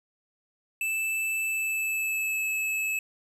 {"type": "tone with pitch glide", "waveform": "square", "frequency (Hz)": [2637, 2599], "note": ["E7", "E7"], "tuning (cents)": [0, -25], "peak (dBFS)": -27, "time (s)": [0.81, 2.99], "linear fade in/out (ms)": 2, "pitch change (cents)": -25, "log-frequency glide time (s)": [1.43, 2.45], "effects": []}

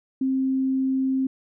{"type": "tone", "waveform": "sine", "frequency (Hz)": 264.4, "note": "C4", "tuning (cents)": 18, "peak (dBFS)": -20, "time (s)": [0.21, 1.27], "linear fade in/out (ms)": 5, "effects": []}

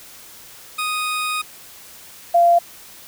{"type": "tone pair in turn", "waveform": ["20% pulse", "sine"], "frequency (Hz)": [1244.5, 689.2], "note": ["D#6", "F5"], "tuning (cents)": [0, -23], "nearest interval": "minor seventh", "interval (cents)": 1023, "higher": "first", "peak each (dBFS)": [-16, -10], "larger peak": "second", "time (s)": [[0.78, 1.42], [2.34, 2.59]], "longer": "first", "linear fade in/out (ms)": 10, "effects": ["white hiss -42 dBFS RMS until 3.07 s"]}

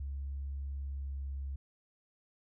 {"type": "tone with pitch glide", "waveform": "sine", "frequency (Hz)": [69.3, 68.62], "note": ["C#2", "C#2"], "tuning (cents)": [0, -17], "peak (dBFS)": -35, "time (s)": [0, 1.56], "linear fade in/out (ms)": 5, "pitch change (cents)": -17, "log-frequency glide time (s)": [0.8, 1.23], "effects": ["tanh soft clip ceiling -32 dBFS"]}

